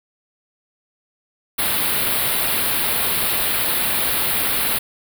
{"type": "band-stop noise", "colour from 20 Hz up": "white", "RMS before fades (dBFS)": -20, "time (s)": [1.58, 4.79], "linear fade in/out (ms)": 10, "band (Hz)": [4400, 9400], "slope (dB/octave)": 48, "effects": []}